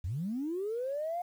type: linear sweep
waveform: sine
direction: up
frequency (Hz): 73.42 to 721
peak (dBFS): -31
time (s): 0.04-1.22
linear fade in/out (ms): 5
effects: tanh soft clip ceiling -27 dBFS + 10-bit